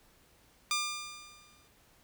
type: tone with exponential decay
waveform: 10% pulse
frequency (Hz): 1200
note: D6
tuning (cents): +37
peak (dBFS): -19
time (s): 0.71-1.68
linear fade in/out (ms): 1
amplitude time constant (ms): 210
effects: pink hiss -64 dBFS RMS until 2.03 s